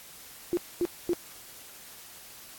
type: tone bursts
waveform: sine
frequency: 349.2 Hz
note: F4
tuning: in tune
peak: -23 dBFS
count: 3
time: 0.53-1.133 s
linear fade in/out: 0 ms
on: 41 ms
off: 240 ms
effects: white hiss -48 dBFS RMS until 2.58 s + AAC 64 kbps